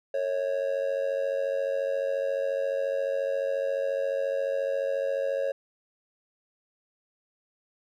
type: tone with amplitude modulation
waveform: triangle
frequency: 549 Hz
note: C#5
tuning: 17 cents flat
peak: -20 dBFS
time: 0.14-5.52 s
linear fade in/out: 5 ms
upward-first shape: sine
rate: 94.3 Hz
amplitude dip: 80%
effects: none